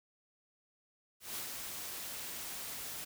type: noise with ADSR envelope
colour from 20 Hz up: white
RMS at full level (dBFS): -40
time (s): 1.2-3.05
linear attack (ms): 150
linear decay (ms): 120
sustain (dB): -3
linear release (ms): 13
effects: none